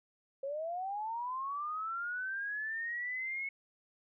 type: linear sweep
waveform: sine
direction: up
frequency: 534 to 2200 Hz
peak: -35 dBFS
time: 0.43-3.49 s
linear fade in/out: 5 ms
effects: none